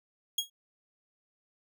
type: tone with exponential decay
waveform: sawtooth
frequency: 3297 Hz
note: G#7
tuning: 13 cents flat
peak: -21 dBFS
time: 0.38-0.5 s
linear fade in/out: 5 ms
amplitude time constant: 24 ms
effects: none